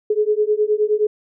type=beating tone pair; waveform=sine; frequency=418.8 / 428.4 Hz; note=G#4 / A4; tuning=+15 / -46 cents; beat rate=9.6 Hz; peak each=-18 dBFS; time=0.1-1.07 s; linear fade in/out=5 ms; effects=none